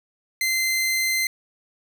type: tone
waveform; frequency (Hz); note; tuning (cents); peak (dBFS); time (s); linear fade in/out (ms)
sawtooth; 2073; C7; -17; -17; 0.41-1.27; 2
effects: none